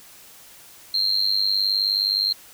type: tone with amplitude modulation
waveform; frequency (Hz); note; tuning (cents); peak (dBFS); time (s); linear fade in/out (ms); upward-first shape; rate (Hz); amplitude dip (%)
sine; 4183; C8; -1; -13; 0.94-2.33; 5; sine; 99.4; 100
effects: tanh soft clip ceiling -13 dBFS + white hiss -47 dBFS RMS until 2.53 s